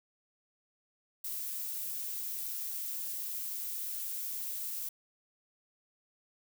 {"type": "noise", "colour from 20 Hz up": "violet", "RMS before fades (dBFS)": -38, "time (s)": [1.24, 4.89], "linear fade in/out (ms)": 5, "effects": []}